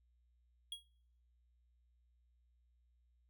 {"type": "tone with exponential decay", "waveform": "square", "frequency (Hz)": 3300, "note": "G#7", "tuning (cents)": -12, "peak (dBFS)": -39, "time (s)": [0.72, 0.85], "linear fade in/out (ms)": 2, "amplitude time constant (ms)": 28, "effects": ["noise-tail reverb RT60 0.7 s tail -26 dB re dry", "added 60 Hz sine -70 dBFS peak until 3.29 s"]}